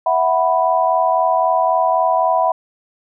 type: chord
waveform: sine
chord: E suspended second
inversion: none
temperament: equal with one note detuned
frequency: 656.2 / 740 / 987.8 Hz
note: E5 / F#5 / B5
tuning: -8 / 0 / 0 cents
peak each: -17 dBFS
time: 0.06-2.52 s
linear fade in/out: 5 ms
effects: none